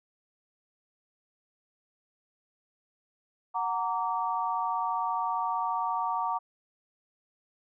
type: chord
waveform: sine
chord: Gb augmented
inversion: none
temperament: just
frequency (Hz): 740 / 925 / 1156.2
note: Gb5 / Bb5 / D6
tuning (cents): 0 / -14 / -27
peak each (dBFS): -33 / -30 / -32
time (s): 3.54-6.39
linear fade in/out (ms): 20
effects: none